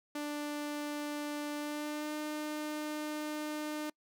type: tone with pitch glide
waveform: sawtooth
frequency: 294.7 to 302.6 Hz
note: D4 to D#4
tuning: +6 to -48 cents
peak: -32 dBFS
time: 0.15-3.9 s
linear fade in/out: 5 ms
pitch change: +46 cents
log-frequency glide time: 1.57-2.14 s
effects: noise-tail reverb RT60 0.1 s tail -26 dB re dry